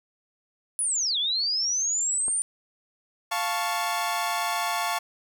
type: linear two-way sweep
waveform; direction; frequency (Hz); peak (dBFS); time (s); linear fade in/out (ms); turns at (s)
sine; down then up; 10260 to 3271 to 9200; -23; 0.79-2.42; 0; 1.18
type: click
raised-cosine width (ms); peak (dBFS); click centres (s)
1; -25; 2.282
type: chord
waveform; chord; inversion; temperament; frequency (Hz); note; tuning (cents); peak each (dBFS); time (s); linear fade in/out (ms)
sawtooth; F augmented; none; equal; 698.5 / 880 / 1108.7; F5 / A5 / C#6; 0 / 0 / 0; -26 / -26 / -26; 3.31-4.99; 10
effects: none